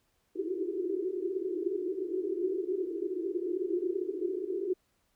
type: band-pass noise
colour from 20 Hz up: pink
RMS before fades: -33 dBFS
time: 0.35-4.74 s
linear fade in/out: 10 ms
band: 340 to 400 Hz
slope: 96 dB/octave
effects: pink hiss -74 dBFS RMS until 5.15 s